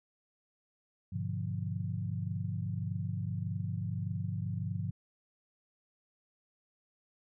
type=chord; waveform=sine; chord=G# diminished seventh; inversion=none; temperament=equal with one note detuned; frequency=101.75 / 123.47 / 146.83 / 174.61 Hz; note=G#2 / B2 / D3 / F3; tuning=-35 / 0 / 0 / 0 cents; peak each=-36 / -40 / -40 / -39 dBFS; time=1.12-4.91 s; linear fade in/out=10 ms; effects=none